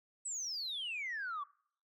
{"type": "exponential sweep", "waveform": "sine", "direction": "down", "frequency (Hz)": [8130, 1108.7], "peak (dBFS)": -36, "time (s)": [0.25, 1.44], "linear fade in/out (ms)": 10, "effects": ["noise-tail reverb RT60 0.6 s tail -24 dB re dry", "tanh soft clip ceiling -34 dBFS"]}